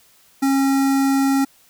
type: tone with notch filter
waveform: square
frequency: 272.2 Hz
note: C#4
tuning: 31 cents flat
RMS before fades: -17 dBFS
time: 0.42-1.45 s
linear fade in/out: 10 ms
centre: 3100 Hz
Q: 1.3
effects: white hiss -54 dBFS RMS until 1.69 s